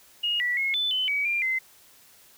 sine tone with pitch steps, 2866 / 1953 / 2168 / 3504 / 3033 / 2271 / 2388 / 2062 Hz, F7 / B6 / C#7 / A7 / F#7 / C#7 / D7 / C7, +44 / -20 / -39 / -8 / +42 / +41 / +28 / -26 cents, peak -23 dBFS, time 0.23-1.59 s, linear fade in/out 10 ms, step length 170 ms, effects white hiss -55 dBFS RMS until 2.37 s

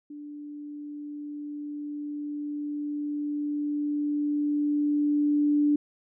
sine tone with level ramp, 293.7 Hz, D4, in tune, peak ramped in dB -38 to -19 dBFS, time 0.1-5.76 s, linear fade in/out 5 ms, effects none

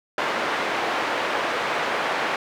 pink band-pass noise, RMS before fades -25 dBFS, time 0.18-2.36 s, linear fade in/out 2 ms, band 510 to 2300 Hz, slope 12 dB/octave, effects none

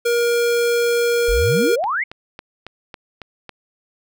square tone, 473.6 Hz, A#4, 27 cents sharp, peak -16 dBFS, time 0.05-1.76 s, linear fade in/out 10 ms
sine exponential sweep, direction up, 38.35 to 2262 Hz, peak -18 dBFS, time 1.28-2.04 s, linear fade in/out 10 ms
click train, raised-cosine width 0.3 ms, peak -18 dBFS, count 7, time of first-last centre 1.84-3.493 s, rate 3.63 Hz
effects none

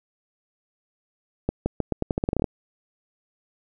accelerating click train, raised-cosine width 2 ms, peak -9 dBFS, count 14, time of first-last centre 1.49-2.442 s, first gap 170 ms, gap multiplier 0.84, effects none

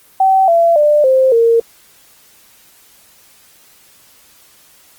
sine tone with pitch steps, 767 / 675.5 / 594.9 / 523.9 / 461.4 Hz, G5 / E5 / D5 / C5 / A#4, -38 / +42 / +22 / +2 / -18 cents, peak -7 dBFS, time 0.2-1.6 s, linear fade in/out 5 ms, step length 280 ms, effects white hiss -47 dBFS RMS until 4.98 s + Opus 24 kbps

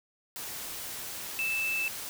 sine tone in noise, 2637 Hz, E7, in tune, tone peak -28 dBFS, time 1.39-1.88 s, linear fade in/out 0 ms, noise white, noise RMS -39 dBFS, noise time 0.36-2.09 s, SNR +8 dB, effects none

